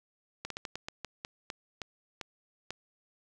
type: slowing click train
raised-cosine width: 0.2 ms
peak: -20 dBFS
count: 12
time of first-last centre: 0.45-2.706 s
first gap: 53 ms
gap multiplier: 1.25
effects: none